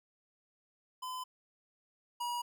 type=tone pair in turn; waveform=square; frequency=1016 / 962 Hz; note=B5 / B5; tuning=+49 / -46 cents; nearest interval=minor second; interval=95 cents; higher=first; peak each=-39 / -35 dBFS; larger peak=second; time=1.02-1.24 / 2.2-2.42 s; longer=neither; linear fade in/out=10 ms; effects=none